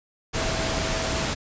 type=tone in noise; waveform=sine; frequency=649 Hz; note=E5; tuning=27 cents flat; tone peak=-32 dBFS; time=0.36-1.27 s; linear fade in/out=20 ms; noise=pink; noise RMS=-26 dBFS; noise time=0.33-1.35 s; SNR=-9 dB; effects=resampled to 16000 Hz